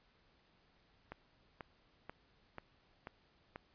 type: click train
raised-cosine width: 0.5 ms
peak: -30 dBFS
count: 6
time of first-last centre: 1.12-3.559 s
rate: 2.05 Hz
effects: pink hiss -71 dBFS RMS until 3.74 s + resampled to 11025 Hz